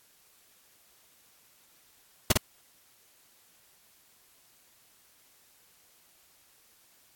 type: noise with echo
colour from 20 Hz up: pink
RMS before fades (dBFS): -18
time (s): 2.3-2.32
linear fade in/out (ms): 5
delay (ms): 54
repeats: 1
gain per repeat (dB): -3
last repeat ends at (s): 2.374
effects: white hiss -62 dBFS RMS until 7.15 s + AAC 64 kbps